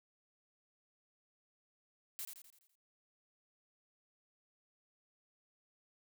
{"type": "noise with echo", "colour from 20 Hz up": "blue", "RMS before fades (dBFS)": -43, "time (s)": [2.19, 2.25], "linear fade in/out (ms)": 0, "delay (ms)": 84, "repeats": 6, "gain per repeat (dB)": -6, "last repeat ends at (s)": 2.754, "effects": []}